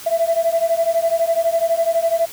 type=beating tone pair; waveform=sine; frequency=660 / 672 Hz; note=E5 / E5; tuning=+2 / +33 cents; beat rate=12 Hz; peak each=-17 dBFS; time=0.06-2.26 s; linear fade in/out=10 ms; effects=tanh soft clip ceiling -9 dBFS + white hiss -36 dBFS RMS until 2.32 s